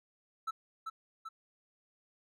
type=tone with echo; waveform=triangle; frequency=1318.5 Hz; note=E6; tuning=in tune; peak=-31 dBFS; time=0.47-0.51 s; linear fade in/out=10 ms; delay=390 ms; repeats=2; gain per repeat=-4 dB; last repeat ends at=1.29 s; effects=none